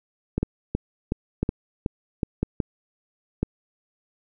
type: two click trains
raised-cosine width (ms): 3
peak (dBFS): -10 / -9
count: 7 / 4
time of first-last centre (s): 0.38-2.602 / 0.43-3.43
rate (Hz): 2.7 / 1
effects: none